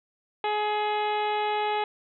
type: harmonic tone with a mistuned harmonic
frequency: 421 Hz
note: G#4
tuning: 24 cents sharp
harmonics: 1 / 2 / 3 / 4 / 5 / 6 / 7 / 8 / 9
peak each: -30 / -26 / -38 / -40 / -38 / -39 / -42 / -41 / -46 dBFS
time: 0.44-1.84 s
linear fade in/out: 2 ms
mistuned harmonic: 9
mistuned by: +40 cents
effects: none